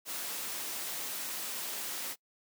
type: noise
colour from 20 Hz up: white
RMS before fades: -38 dBFS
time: 0.05-2.16 s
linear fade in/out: 50 ms
effects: noise-tail reverb RT60 0.1 s tail -24 dB re dry + high-pass 200 Hz 12 dB/octave